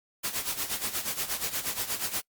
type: noise with tremolo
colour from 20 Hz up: white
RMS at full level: -29 dBFS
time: 0.23-2.22 s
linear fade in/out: 20 ms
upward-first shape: sine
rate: 8.4 Hz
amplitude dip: 75%
effects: noise-tail reverb RT60 0.1 s tail -25 dB re dry + Opus 48 kbps